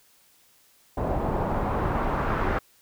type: noise with low-pass filter sweep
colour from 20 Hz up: pink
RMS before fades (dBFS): -26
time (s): 0.97-2.59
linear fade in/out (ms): 5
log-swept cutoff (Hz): 710 to 1400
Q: 1.5
effects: white hiss -60 dBFS RMS until 2.81 s